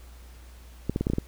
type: clicks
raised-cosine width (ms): 3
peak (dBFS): -12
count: 7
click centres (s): 0.896 / 0.961 / 1.01 / 1.069 / 1.1 / 1.135 / 1.184
effects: added 60 Hz sine -45 dBFS peak until 1.27 s + pink hiss -55 dBFS RMS until 1.27 s